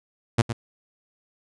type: tone with echo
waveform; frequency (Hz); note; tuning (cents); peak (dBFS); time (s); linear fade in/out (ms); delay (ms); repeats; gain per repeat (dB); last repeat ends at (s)
sawtooth; 116.6; A#2; +1; -11; 0.38-0.42; 10; 110; 1; -10; 0.53
effects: resampled to 22050 Hz